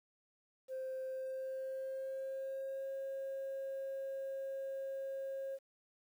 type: tone with pitch glide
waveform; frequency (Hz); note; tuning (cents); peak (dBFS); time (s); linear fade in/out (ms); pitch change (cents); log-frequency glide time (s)
sine; 523 to 540.2; C5 to C#5; -1 to -45; -37; 0.68-5.59; 50; +56; 1.07-2.9
effects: tanh soft clip ceiling -37 dBFS + 11-bit